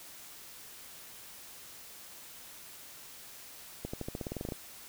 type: accelerating click train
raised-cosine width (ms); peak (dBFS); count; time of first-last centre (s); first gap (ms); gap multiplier
2; -23; 13; 3.85-4.522; 85; 0.92
effects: white hiss -50 dBFS RMS until 4.88 s